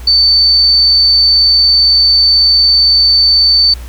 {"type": "tone", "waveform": "sine", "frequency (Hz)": 4539, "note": "C#8", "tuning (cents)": 40, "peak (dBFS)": -5, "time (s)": [0.07, 3.74], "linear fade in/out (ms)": 5, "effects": ["added 60 Hz sine -24 dBFS peak until 3.88 s", "pink hiss -37 dBFS RMS until 3.88 s"]}